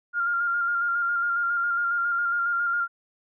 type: tone with vibrato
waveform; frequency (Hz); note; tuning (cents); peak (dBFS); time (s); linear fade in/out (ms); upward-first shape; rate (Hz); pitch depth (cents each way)
sine; 1400; F6; +4; -22; 0.13-2.88; 50; square; 7.3; 21
effects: none